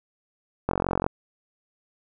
click train, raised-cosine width 1 ms, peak -9 dBFS, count 18, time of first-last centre 0.69-1.064 s, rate 45.4 Hz, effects none

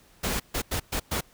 pink noise bursts at uneven times, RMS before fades -28 dBFS, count 5, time 0.23-0.4 / 0.54-0.62 / 0.71-0.8 / 0.92-1 / 1.11-1.21 s, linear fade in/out 10 ms, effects pink hiss -58 dBFS RMS until 1.33 s

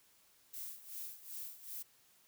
violet noise with tremolo, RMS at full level -44 dBFS, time 0.53-1.83 s, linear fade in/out 10 ms, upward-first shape sine, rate 2.6 Hz, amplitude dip 80%, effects white hiss -68 dBFS RMS until 2.27 s

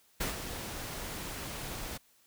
pink noise with ADSR envelope, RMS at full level -32 dBFS, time 0.2-1.98 s, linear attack 11 ms, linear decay 140 ms, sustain -8 dB, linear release 14 ms, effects white hiss -66 dBFS RMS until 2.26 s

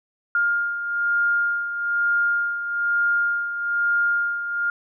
sine beating tone pair, 1409 / 1410.1 Hz, F6 / F6, +15 / +16 cents, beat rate 1.1 Hz, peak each -20 / -27 dBFS, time 0.35-4.7 s, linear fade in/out 2 ms, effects none

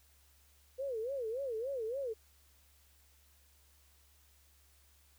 sine tone with vibrato, 493.9 Hz, B4, in tune, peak -35 dBFS, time 0.78-2.14 s, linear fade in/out 20 ms, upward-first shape sine, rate 3.5 Hz, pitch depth 220 cents each way, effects added 70 Hz sine -66 dBFS peak until 5.18 s + white hiss -68 dBFS RMS until 5.18 s

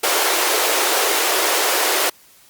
pink high-pass noise, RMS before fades -18 dBFS, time 0.03-2.1 s, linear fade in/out 10 ms, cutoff 350 Hz, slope 48 dB/octave, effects white hiss -50 dBFS RMS until 2.49 s + Opus 48 kbps

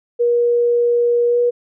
sine tone with pitch glide, 477.5 to 482.8 Hz, A#4 to B4, +42 to -39 cents, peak -12 dBFS, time 0.19-1.51 s, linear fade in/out 20 ms, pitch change +19 cents, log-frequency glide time 1.27-1.39 s, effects none

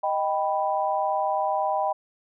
sine chord, Eb augmented, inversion none, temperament equal, 622.3 / 784 / 987.8 Hz, Eb5 / G5 / B5, 0 / 0 / 0 cents, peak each -27 / -25 / -28 dBFS, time 0.03-1.93 s, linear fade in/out 10 ms, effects none

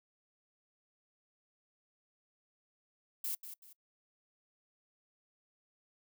violet noise with echo, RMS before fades -37 dBFS, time 3.24-3.35 s, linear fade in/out 5 ms, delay 190 ms, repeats 2, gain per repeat -10 dB, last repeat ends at 3.73 s, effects noise-tail reverb RT60 0.1 s tail -23 dB re dry

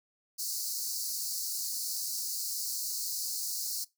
pink high-pass noise, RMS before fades -35 dBFS, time 0.38-3.85 s, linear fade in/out 20 ms, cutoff 4300 Hz, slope 96 dB/octave, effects noise-tail reverb RT60 0.2 s tail -21 dB re dry

